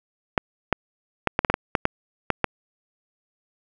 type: clicks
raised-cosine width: 0.5 ms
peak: -3 dBFS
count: 11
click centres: 0.378 / 0.727 / 1.273 / 1.391 / 1.448 / 1.5 / 1.541 / 1.752 / 1.854 / 2.303 / 2.443 s
effects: none